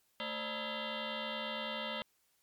sine tone with frequency modulation, 1278 Hz, D#6, 46 cents sharp, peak -36 dBFS, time 0.2-2.02 s, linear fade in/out 0 ms, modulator 375 Hz, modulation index 6.4, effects white hiss -74 dBFS RMS until 2.42 s + MP3 96 kbps

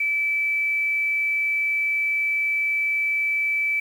sine tone with quantisation, 2312 Hz, D7, 28 cents flat, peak -20 dBFS, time 0-3.8 s, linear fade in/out 5 ms, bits 8, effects none

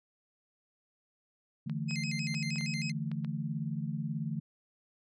sine chord, D suspended second, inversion none, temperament just, 146.83 / 165.19 / 220.2 Hz, D3 / E3 / A3, 0 / +4 / +2 cents, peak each -36 / -37 / -38 dBFS, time 1.66-4.4 s, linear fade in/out 10 ms
clicks, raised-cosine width 0.3 ms, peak -32 dBFS, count 7, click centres 1.697 / 1.91 / 2.343 / 2.559 / 2.61 / 3.116 / 3.247 s
25% pulse tone with vibrato, 2304 Hz, D7, 34 cents flat, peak -33 dBFS, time 1.88-2.92 s, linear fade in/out 20 ms, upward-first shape square, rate 6.4 Hz, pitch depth 170 cents each way
effects resampled to 24000 Hz

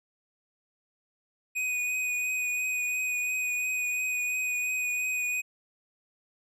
square tone with vibrato, 2489 Hz, D#7, in tune, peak -28 dBFS, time 1.55-5.42 s, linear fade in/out 20 ms, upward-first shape triangle, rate 2.9 Hz, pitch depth 20 cents each way, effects low-pass 12000 Hz 12 dB/octave

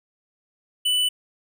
sine tone with tanh clipping, 2982 Hz, F#7, 13 cents sharp, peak -20 dBFS, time 0.85-1.09 s, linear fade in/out 10 ms, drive 15 dB, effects none

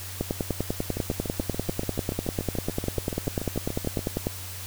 two click trains, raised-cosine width 2 ms, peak -17 / -12 dBFS, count 22 / 42, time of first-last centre 0.97-3.992 / 0.21-4.269 s, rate 6.95 / 10.1 Hz, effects added 93 Hz sine -39 dBFS peak until 4.66 s + white hiss -39 dBFS RMS until 4.66 s

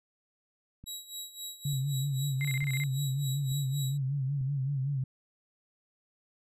click train, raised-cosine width 5 ms, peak -35 dBFS, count 5, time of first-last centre 0.84-4.411 s, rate 1.12 Hz
20% pulse tone with tremolo, 3868 Hz, B7, 37 cents flat, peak -31 dBFS, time 0.86-3.98 s, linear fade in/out 20 ms, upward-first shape sine, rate 3.8 Hz, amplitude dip 80%
sine tone with vibrato, 137 Hz, C#3, 20 cents flat, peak -28 dBFS, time 1.65-5.04 s, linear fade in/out 5 ms, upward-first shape sine, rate 5.3 Hz, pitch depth 91 cents each way
sine tone bursts, 2093 Hz, C7, in tune, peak -33 dBFS, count 7, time 2.41-2.837 s, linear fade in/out 0 ms, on 37 ms, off 28 ms
effects none

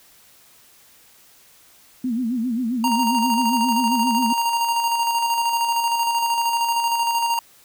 sine tone with vibrato, 239.4 Hz, A#3, 46 cents sharp, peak -20 dBFS, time 2.04-4.33 s, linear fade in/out 5 ms, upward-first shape sine, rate 7.5 Hz, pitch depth 140 cents each way
square tone with tremolo, 932.3 Hz, A#5, in tune, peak -18 dBFS, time 2.84-7.39 s, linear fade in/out 2 ms, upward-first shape square, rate 13 Hz, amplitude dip 35%
effects white hiss -52 dBFS RMS until 7.64 s

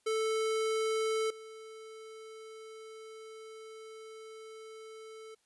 square tone with level steps, 440 Hz, A4, in tune, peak -30 / -47 dBFS, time 0.06-5.35 s, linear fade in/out 10 ms, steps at 1.3 s, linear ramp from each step 5 ms, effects white hiss -74 dBFS RMS until 5.45 s + resampled to 24000 Hz

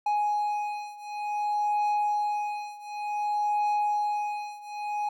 triangle beating tone pair, 833 / 833.55 Hz, G#5 / G#5, +5 / +6 cents, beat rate 0.55 Hz, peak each -26 / -28 dBFS, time 0.06-5.09 s, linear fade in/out 5 ms, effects none

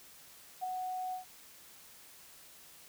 sine tone with ADSR envelope, 740 Hz, F#5, in tune, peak -31 dBFS, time 0.61-1.25 s, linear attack 28 ms, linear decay 4 ms, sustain -4 dB, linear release 120 ms, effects white hiss -56 dBFS RMS until 2.88 s

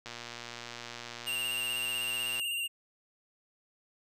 click train, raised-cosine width 0.2 ms, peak -24 dBFS, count 279, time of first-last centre 0.06-2.396 s, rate 119 Hz
square tone with vibrato, 2800 Hz, F7, 4 cents sharp, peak -32 dBFS, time 1.26-2.68 s, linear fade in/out 20 ms, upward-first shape square, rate 16 Hz, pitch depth 27 cents each way
effects none

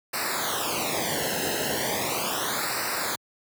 pink noise with flanger, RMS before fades -28 dBFS, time 0.13-3.16 s, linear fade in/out 10 ms, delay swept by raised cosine 0.3 to 0.87 ms, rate 0.37 Hz, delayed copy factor -0.95, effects high-pass 80 Hz 12 dB/octave

